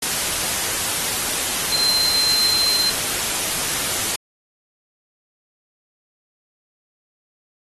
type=tone in noise; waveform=sine; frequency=4117 Hz; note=C8; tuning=29 cents flat; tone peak=-17 dBFS; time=1.72-2.9 s; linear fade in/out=5 ms; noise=white; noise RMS=-22 dBFS; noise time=0.02-4.16 s; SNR=+2 dB; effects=AAC 32 kbps